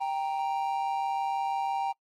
triangle tone pair together, 786.3 / 932.3 Hz, G5 / A#5, +5 / 0 cents, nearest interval minor third, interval 295 cents, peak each -27 / -30 dBFS, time 0-1.93 s, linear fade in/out 20 ms, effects noise-tail reverb RT60 0.1 s tail -26 dB re dry + Opus 24 kbps

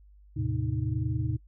sine tone cluster, 80.4 / 110.3 / 131.6 / 309.6 Hz, E2 / A2 / C3 / D#4, -43 / +5 / +10 / -9 cents, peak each -34 / -30 / -31 / -37 dBFS, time 0.36-1.37 s, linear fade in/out 10 ms, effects noise-tail reverb RT60 0.1 s tail -21 dB re dry + added 50 Hz sine -52 dBFS peak until 1.47 s

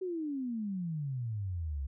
sine exponential sweep, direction down, 382.4 to 65.41 Hz, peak -33 dBFS, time 0.01-1.87 s, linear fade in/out 10 ms, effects none

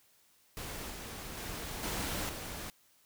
pink noise with level steps, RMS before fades -42 / -44 / -41 / -36 / -42 dBFS, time 0.57-2.7 s, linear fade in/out 0 ms, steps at 0.9 / 1.37 / 1.83 / 2.29 s, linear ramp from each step 2 ms, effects white hiss -67 dBFS RMS until 3.05 s

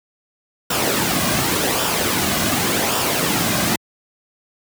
pink noise with flanger, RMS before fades -19 dBFS, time 0.7-3.76 s, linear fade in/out 5 ms, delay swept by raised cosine 0.47 to 2.27 ms, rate 0.88 Hz, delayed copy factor -0.5, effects high-pass 100 Hz 12 dB/octave

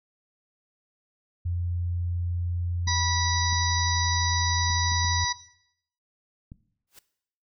sine tone, 87.31 Hz, F2, in tune, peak -25 dBFS, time 1.45-5.25 s, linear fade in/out 10 ms
harmonic tone, 976 Hz, B5, 21 cents flat, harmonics 1 / 2 / 4 / 5 / 6, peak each -31 / -31 / -31 / -31 / -31 dBFS, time 2.87-5.33 s, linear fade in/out 10 ms
clicks, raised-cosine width 5 ms, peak -29 dBFS, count 6, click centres 2.872 / 3.527 / 4.703 / 4.92 / 5.048 / 6.519 s
white noise with exponential growth, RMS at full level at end -44 dBFS, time 6.87-6.99 s, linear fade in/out 5 ms, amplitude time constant 24 ms
effects noise-tail reverb RT60 0.7 s tail -17 dB re dry

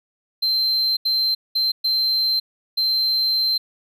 triangle tone bursts at uneven times, 4118 Hz, C8, 28 cents flat, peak -16 dBFS, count 5, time 0.42-0.97 / 1.05-1.35 / 1.55-1.72 / 1.84-2.4 / 2.77-3.58 s, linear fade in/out 10 ms, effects none

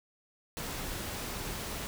pink noise, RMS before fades -38 dBFS, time 0.57-1.87 s, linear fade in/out 0 ms, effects none

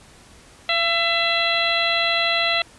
harmonic tone with a mistuned harmonic, 670 Hz, E5, 28 cents sharp, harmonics 1 / 2 / 3 / 4 / 5 / 6, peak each -25 / -27 / -24 / -24 / -25 / -25 dBFS, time 0.69-2.62 s, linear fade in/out 2 ms, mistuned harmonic 1, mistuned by +21 cents, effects pink hiss -48 dBFS RMS until 2.78 s + resampled to 24000 Hz

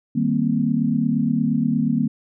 sine chord, C minor seventh, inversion first, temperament equal, 155.56 / 196 / 233.1 / 261.6 Hz, Eb3 / G3 / Bb3 / C4, 0 / 0 / 0 / 0 cents, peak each -24 / -25 / -20 / -24 dBFS, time 0.15-2.08 s, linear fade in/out 10 ms, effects none

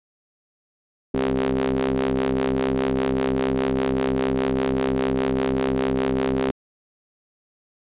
sawtooth ring-modulated tone, 66.3 Hz, C2, 23 cents sharp, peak -13 dBFS, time 1.14-6.51 s, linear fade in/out 0 ms, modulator 329 Hz, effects resampled to 8000 Hz

